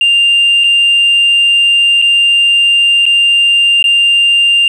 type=tone with dropouts; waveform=sine; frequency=2794 Hz; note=F7; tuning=in tune; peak=-4 dBFS; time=0.01-4.68 s; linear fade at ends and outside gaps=2 ms; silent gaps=0.638-0.641 / 2.017-2.022 / 3.056-3.063 / 3.827-3.841 s; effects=tanh soft clip ceiling -3 dBFS + 7-bit